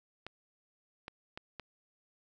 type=clicks; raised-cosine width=0.3 ms; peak=-26 dBFS; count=4; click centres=0.266 / 1.081 / 1.375 / 1.597 s; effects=none